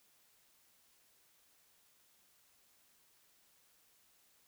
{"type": "silence", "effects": ["white hiss -70 dBFS RMS until 4.47 s"]}